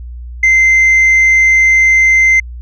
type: tone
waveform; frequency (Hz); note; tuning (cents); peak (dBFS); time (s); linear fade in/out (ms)
sine; 2078; C7; -12; -3; 0.43-2.4; 5
effects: tanh soft clip ceiling -4 dBFS + added 60 Hz sine -24 dBFS peak until 2.61 s